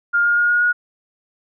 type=tone with pitch steps; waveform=sine; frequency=1409 / 1418.8 / 1428.7 / 1438.6 / 1448.6 Hz; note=F6 / F6 / F6 / F#6 / F#6; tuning=+15 / +27 / +39 / -49 / -37 cents; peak=-13 dBFS; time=0.13-0.73 s; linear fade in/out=20 ms; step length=120 ms; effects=none